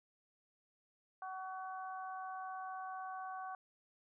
harmonic tone, 376.3 Hz, F#4, 29 cents sharp, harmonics 2 / 3 / 4, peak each -44 / -47 / -52 dBFS, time 1.22-3.55 s, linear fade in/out 2 ms, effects none

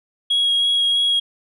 sine tone with vibrato, 3303 Hz, G#7, 10 cents flat, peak -13 dBFS, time 0.3-1.2 s, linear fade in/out 10 ms, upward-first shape sine, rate 3.1 Hz, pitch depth 10 cents each way, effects tanh soft clip ceiling -13 dBFS

